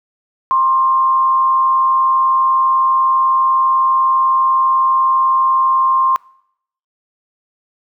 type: tone with frequency modulation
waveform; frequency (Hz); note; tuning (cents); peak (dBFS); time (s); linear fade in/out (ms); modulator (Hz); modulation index
sine; 1058; C6; +19; -10; 0.51-6.16; 0; 100; 0.36
effects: noise-tail reverb RT60 0.7 s tail -23 dB re dry